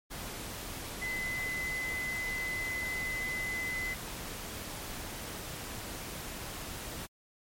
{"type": "tone in noise", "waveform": "sine", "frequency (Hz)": 2026, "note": "B6", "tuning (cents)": 44, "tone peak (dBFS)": -33, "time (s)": [1.01, 3.95], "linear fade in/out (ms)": 20, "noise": "pink", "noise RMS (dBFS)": -41, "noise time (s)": [0.1, 7.07], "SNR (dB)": 5, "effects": ["MP3 64 kbps"]}